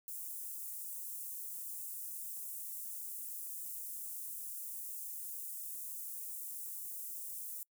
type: high-pass noise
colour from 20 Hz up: white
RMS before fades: -44 dBFS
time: 0.08-7.63 s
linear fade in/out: 0 ms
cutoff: 8400 Hz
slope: 24 dB/octave
effects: noise-tail reverb RT60 0.1 s tail -26 dB re dry